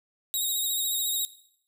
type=tone with vibrato; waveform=10% pulse; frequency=3776 Hz; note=A#7; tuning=22 cents sharp; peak=-19 dBFS; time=0.34-1.25 s; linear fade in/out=0 ms; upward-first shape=sine; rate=14 Hz; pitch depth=38 cents each way; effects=noise-tail reverb RT60 0.7 s tail -17 dB re dry